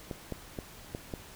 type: clicks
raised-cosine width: 2 ms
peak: -22 dBFS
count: 5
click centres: 0.112 / 0.323 / 0.588 / 0.949 / 1.138 s
effects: pink hiss -50 dBFS RMS until 1.35 s